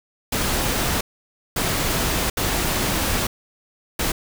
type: noise bursts at uneven times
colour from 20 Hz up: pink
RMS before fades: -22 dBFS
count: 4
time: 0.32-1.01 / 1.56-2.3 / 2.37-3.27 / 3.99-4.12 s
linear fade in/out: 5 ms
effects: none